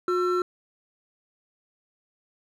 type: tone pair together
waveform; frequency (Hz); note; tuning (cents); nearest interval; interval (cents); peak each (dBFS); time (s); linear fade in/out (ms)
triangle; 360 / 1345.1; F#4 / E6; -47 / +35; octave + major seventh; 2282; -21 / -25; 0.08-0.42; 2
effects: none